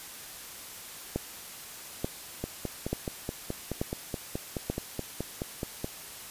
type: two click trains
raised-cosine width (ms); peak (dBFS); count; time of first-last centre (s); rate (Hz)
2; -18 / -15; 17 / 5; 2.44-5.844 / 1.16-4.7; 4.7 / 1.13
effects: white hiss -44 dBFS RMS until 6.3 s + resampled to 32000 Hz